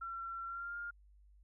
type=tone with pitch glide; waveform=sine; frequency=1358 to 1409.1 Hz; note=F6 to F6; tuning=-49 to +15 cents; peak=-40 dBFS; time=0.01-0.91 s; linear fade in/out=10 ms; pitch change=+64 cents; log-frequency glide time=0.44-0.77 s; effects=added 50 Hz sine -60 dBFS peak until 1.43 s